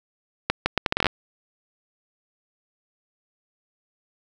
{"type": "accelerating click train", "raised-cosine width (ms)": 0.3, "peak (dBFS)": -3, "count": 11, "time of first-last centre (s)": [0.5, 1.067], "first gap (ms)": 160, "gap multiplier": 0.73, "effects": []}